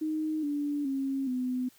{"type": "tone with pitch steps", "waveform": "sine", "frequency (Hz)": [311.1, 290.3, 270.8, 252.7], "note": ["D#4", "D4", "C#4", "B3"], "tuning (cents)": [0, -20, -40, 40], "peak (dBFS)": -28, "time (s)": [0.01, 1.69], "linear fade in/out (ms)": 10, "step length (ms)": 420, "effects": ["white hiss -61 dBFS RMS until 1.78 s"]}